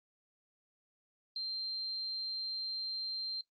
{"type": "tone", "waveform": "sine", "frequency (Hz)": 4156, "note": "C8", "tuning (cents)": -12, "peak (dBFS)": -35, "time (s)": [1.36, 3.41], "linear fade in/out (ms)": 2, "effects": ["noise-tail reverb RT60 0.1 s tail -17 dB re dry", "Opus 48 kbps"]}